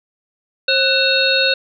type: harmonic tone with a mistuned harmonic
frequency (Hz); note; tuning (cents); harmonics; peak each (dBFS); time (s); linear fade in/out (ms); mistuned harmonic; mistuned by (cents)
536; C5; +42; 1 / 3 / 5 / 7 / 8; -19 / -19 / -19 / -19 / -19; 0.68-1.54; 5; 3; -130
effects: none